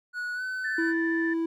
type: tone with pitch glide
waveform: triangle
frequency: 1464 to 1513.9 Hz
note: F#6 to F#6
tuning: -19 to +39 cents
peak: -28 dBFS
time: 0.13-0.94 s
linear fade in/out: 50 ms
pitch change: +58 cents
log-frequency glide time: 0.34-0.43 s
type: tone with vibrato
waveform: sine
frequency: 1760 Hz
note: A6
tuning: in tune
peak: -29 dBFS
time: 0.64-1.34 s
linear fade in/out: 10 ms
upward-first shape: sine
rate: 15 Hz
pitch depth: 15 cents each way
type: tone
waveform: triangle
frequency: 329.6 Hz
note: E4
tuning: in tune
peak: -23 dBFS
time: 0.78-1.46 s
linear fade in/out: 5 ms
effects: none